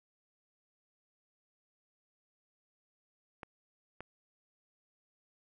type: clicks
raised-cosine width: 0.5 ms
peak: -28 dBFS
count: 2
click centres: 3.432 / 4.006 s
effects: none